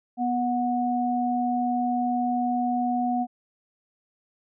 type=tone pair together; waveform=sine; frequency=245.4 / 732 Hz; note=B3 / F#5; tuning=-11 / -19 cents; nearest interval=octave + perfect fifth; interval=1892 cents; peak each=-25 / -25 dBFS; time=0.17-3.27 s; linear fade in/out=50 ms; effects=none